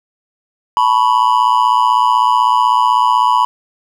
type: tone with amplitude modulation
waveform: triangle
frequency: 987.8 Hz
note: B5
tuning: in tune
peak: -3 dBFS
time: 0.77-3.45 s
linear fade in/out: 0 ms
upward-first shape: sine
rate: 116 Hz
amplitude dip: 95%
effects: none